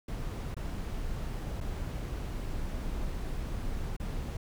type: noise with dropouts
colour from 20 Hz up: brown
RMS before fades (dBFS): -35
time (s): 0.08-4.37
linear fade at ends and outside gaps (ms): 5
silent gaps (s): 0.545-0.566 / 1.604-1.609 / 3.966-3.998
effects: none